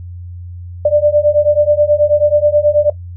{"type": "beating tone pair", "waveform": "sine", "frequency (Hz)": [588, 597.3], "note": ["D5", "D5"], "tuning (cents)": [2, 29], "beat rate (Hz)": 9.3, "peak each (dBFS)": -11, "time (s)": [0.85, 2.9], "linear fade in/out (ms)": 5, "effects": ["noise-tail reverb RT60 0.1 s tail -17 dB re dry", "added 88 Hz sine -26 dBFS peak until 3.16 s"]}